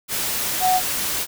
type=tone in noise; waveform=sine; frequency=740 Hz; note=F#5; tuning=in tune; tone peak=-15 dBFS; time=0.6-0.81 s; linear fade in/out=50 ms; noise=white; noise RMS=-24 dBFS; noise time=0.08-1.27 s; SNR=+6 dB; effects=none